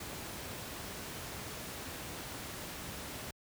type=noise; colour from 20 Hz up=pink; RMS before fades=-43 dBFS; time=0-3.31 s; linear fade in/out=5 ms; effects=high-pass 60 Hz 12 dB/octave